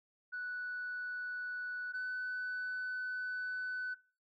sine tone pair in turn, 1480 / 1499.8 Hz, F#6 / F#6, 0 / +23 cents, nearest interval unison, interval 23 cents, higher second, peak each -37 / -34 dBFS, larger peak second, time 0.32-1.93 / 1.93-3.95 s, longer second, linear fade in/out 20 ms, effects noise-tail reverb RT60 0.4 s tail -24 dB re dry + tanh soft clip ceiling -34 dBFS

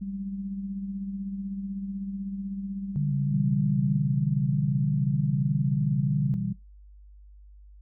sine tone with tremolo, 196 Hz, G3, in tune, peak -29 dBFS, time 0.01-3.97 s, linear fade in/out 10 ms, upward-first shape sine, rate 16 Hz, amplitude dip 50%
sine tone with vibrato, 142.1 Hz, C#3, 43 cents sharp, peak -23 dBFS, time 2.96-6.34 s, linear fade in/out 0 ms, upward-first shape square, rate 3.2 Hz, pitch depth 32 cents each way
sine chord, E minor, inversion second, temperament equal, 123.47 / 164.81 / 196 Hz, B2 / E3 / G3, 0 / 0 / 0 cents, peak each -32 / -32 / -30 dBFS, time 3.31-6.53 s, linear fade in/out 10 ms
effects noise-tail reverb RT60 0.2 s tail -19 dB re dry + added 50 Hz sine -47 dBFS peak until 7.81 s

